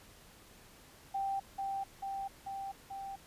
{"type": "tone with echo", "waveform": "sine", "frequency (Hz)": 784, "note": "G5", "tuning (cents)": 0, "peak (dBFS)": -32, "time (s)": [1.14, 1.4], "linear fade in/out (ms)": 10, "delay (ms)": 440, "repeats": 4, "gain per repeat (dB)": -2, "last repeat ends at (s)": 3.16, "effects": ["pink hiss -58 dBFS RMS until 3.26 s", "resampled to 32000 Hz"]}